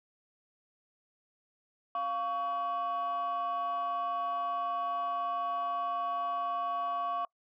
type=tone pair together; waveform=sine; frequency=698.5 / 1125.4 Hz; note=F5 / C#6; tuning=0 / +26 cents; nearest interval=minor sixth; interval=826 cents; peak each=-33 / -30 dBFS; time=1.95-7.25 s; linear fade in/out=2 ms; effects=noise-tail reverb RT60 0.1 s tail -25 dB re dry + tanh soft clip ceiling -27 dBFS